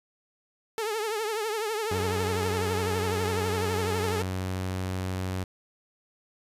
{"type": "tone with vibrato", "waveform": "sawtooth", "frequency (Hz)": 433.6, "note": "A4", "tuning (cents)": -25, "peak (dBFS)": -24, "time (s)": [0.78, 4.22], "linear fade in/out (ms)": 0, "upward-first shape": "triangle", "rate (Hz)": 12, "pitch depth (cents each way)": 110}
{"type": "tone", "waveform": "sawtooth", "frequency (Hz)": 93.1, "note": "F#2", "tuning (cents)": 11, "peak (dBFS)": -25, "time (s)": [1.91, 5.44], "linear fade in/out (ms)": 5}
{"effects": ["resampled to 32000 Hz"]}